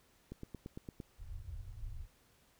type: click train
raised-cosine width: 3 ms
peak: -31 dBFS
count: 7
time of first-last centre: 0.32-1.002 s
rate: 8.8 Hz
type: low-pass noise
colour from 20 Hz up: pink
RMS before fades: -45 dBFS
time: 1.18-2.08 s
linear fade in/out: 50 ms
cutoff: 110 Hz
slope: 48 dB/octave
effects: pink hiss -69 dBFS RMS until 2.59 s